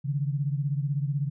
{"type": "beating tone pair", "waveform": "sine", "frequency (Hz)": [139.3, 155.3], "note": ["C#3", "D#3"], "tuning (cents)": [9, -3], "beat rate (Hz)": 16, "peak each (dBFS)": [-26, -31], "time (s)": [0.04, 1.3], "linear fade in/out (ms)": 20, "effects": []}